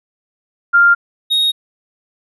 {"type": "tone pair in turn", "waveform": ["sine", "triangle"], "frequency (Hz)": [1396.9, 3748], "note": ["F6", "A#7"], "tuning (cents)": [0, 9], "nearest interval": "octave + perfect fourth", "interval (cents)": 1709, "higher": "second", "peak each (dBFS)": [-6, -10], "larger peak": "first", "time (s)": [[0.73, 0.95], [1.3, 1.52]], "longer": "neither", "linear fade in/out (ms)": 20, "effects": ["resampled to 32000 Hz"]}